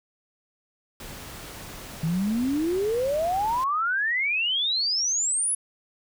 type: noise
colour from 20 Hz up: pink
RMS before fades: -40 dBFS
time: 1-3.64 s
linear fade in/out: 2 ms
type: exponential sweep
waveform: sine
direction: up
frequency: 155.56 to 10548 Hz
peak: -22 dBFS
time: 2.03-5.55 s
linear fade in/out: 5 ms
effects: none